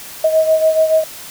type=beating tone pair; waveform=sine; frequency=633 / 640 Hz; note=D#5 / D#5; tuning=+30 / +49 cents; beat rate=7 Hz; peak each=-11 / -17 dBFS; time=0.24-1.04 s; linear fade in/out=5 ms; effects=white hiss -33 dBFS RMS until 1.3 s